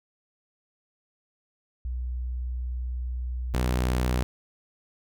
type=tone pair in turn; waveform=sine / sawtooth; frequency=61.74 / 62.17 Hz; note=B1 / B1; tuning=0 / +12 cents; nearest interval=unison; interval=12 cents; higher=second; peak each=-28 / -19 dBFS; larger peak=second; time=1.85-3.54 / 3.54-4.23 s; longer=first; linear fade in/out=0 ms; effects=none